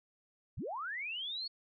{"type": "linear sweep", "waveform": "sine", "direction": "up", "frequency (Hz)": [47.44, 4435], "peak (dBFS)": -37, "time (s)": [0.57, 1.48], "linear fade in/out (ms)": 10, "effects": []}